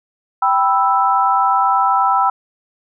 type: chord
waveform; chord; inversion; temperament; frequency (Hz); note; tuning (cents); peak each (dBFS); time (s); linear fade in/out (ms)
sine; E minor; first; equal; 784 / 987.8 / 1318.5; G5 / B5 / E6; 0 / 0 / 0; -16; 0.42-2.3; 5
effects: none